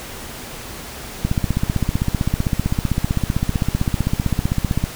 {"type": "click train", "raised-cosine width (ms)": 5, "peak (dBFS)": -5, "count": 57, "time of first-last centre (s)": [1.25, 4.84], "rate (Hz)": 15.6, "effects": ["pink hiss -33 dBFS RMS until 4.95 s"]}